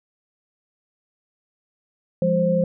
sine tone cluster, 173 / 204.5 / 526 Hz, F3 / G#3 / C5, -16 / -26 / +9 cents, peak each -21 / -25 / -19 dBFS, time 2.22-2.64 s, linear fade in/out 2 ms, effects none

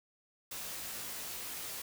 white noise with comb filter, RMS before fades -42 dBFS, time 0.51-1.82 s, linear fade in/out 5 ms, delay 18 ms, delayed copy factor +0.65, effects none

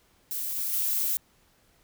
violet noise with level steps, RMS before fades -32 / -30 / -27 dBFS, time 0.31-1.17 s, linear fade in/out 0 ms, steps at 0.56 / 0.72 s, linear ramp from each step 20 ms, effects pink hiss -64 dBFS RMS until 1.83 s

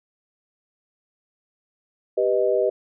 sine chord, G augmented, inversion none, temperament equal, 392 / 493.9 / 622.3 Hz, G4 / B4 / D#5, 0 / 0 / 0 cents, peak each -22 dBFS, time 2.17-2.7 s, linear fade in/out 10 ms, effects none

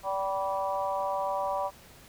harmonic tone with a mistuned harmonic, 193.1 Hz, G3, 26 cents flat, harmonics 3 / 4 / 5 / 6, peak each -32 / -33 / -32 / -38 dBFS, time 0.03-1.71 s, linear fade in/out 50 ms, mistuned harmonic 5, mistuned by +23 cents, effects pink hiss -53 dBFS RMS until 2.08 s

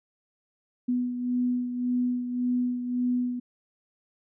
sine beating tone pair, 246.9 / 248.7 Hz, B3 / B3, 0 / +12 cents, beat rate 1.8 Hz, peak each -25 / -33 dBFS, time 0.88-3.4 s, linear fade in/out 10 ms, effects none

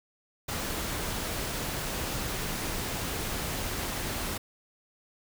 pink noise, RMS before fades -33 dBFS, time 0.48-4.38 s, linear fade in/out 10 ms, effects none

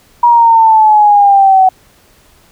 sine exponential sweep, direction down, 960 to 748 Hz, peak -3 dBFS, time 0.23-1.69 s, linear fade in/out 5 ms, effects pink hiss -47 dBFS RMS until 2.51 s

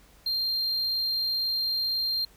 triangle tone, 4186 Hz, C8, in tune, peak -24 dBFS, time 0.26-2.25 s, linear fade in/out 5 ms, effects added 50 Hz sine -59 dBFS peak until 2.36 s + pink hiss -58 dBFS RMS until 2.36 s

